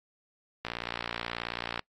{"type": "click train", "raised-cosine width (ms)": 0.3, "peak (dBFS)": -17, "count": 68, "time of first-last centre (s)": [0.65, 1.793], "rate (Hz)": 58.6, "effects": ["noise-tail reverb RT60 0.1 s tail -24 dB re dry", "AAC 32 kbps"]}